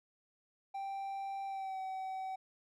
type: tone with pitch glide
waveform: triangle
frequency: 784 to 760.4 Hz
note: G5 to F#5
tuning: 0 to +47 cents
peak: -36 dBFS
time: 0.74-2.36 s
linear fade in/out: 10 ms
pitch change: -53 cents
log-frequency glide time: 1.46-1.79 s
effects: none